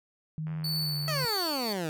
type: tone with pitch glide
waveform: sine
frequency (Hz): 156.6 to 147.9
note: D#3 to D3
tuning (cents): +11 to +13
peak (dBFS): -31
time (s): 0.38-1.25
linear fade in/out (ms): 0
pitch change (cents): -98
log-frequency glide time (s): 0.8-0.95
type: click train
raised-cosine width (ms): 0.5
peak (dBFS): -34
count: 72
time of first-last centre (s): 0.47-1.293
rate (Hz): 86.3
type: tone with tremolo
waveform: 45% pulse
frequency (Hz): 4485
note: C#8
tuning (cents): +19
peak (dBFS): -28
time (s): 0.64-1.73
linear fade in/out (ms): 5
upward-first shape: triangle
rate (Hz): 1.8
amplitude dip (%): 50
type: exponential sweep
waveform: 15% pulse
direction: down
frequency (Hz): 656 to 152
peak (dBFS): -24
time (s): 1.08-1.89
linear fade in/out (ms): 0
effects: none